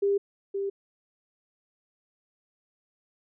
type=tone pair in turn; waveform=sine; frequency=400 / 395.6 Hz; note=G4 / G4; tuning=+35 / +16 cents; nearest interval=unison; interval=19 cents; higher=first; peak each=-21 / -27 dBFS; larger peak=first; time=0.02-0.18 / 0.54-0.7 s; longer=neither; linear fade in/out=10 ms; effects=none